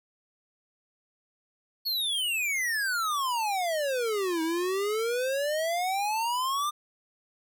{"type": "exponential two-way sweep", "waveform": "square", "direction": "down then up", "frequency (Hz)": [4435, 317.5, 1214], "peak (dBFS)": -27, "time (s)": [1.85, 6.71], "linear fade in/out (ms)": 20, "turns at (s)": 4.42, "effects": []}